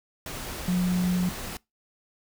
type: tone in noise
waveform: sine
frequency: 180 Hz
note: F#3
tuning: 47 cents flat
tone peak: -21 dBFS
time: 0.68-1.29 s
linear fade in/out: 2 ms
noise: pink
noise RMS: -36 dBFS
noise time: 0.26-1.57 s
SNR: +12 dB
effects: noise-tail reverb RT60 0.2 s tail -23 dB re dry